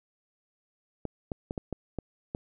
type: clicks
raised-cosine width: 2 ms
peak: -19 dBFS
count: 7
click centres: 1.053 / 1.318 / 1.509 / 1.578 / 1.727 / 1.987 / 2.349 s
effects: none